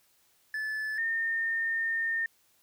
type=tone pair in turn; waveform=triangle / sine; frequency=1738 / 1821.3 Hz; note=A6 / A#6; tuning=-22 / -41 cents; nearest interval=minor second; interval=81 cents; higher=second; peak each=-29 / -27 dBFS; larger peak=second; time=0.54-0.98 / 0.98-2.26 s; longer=second; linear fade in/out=2 ms; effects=white hiss -67 dBFS RMS until 2.62 s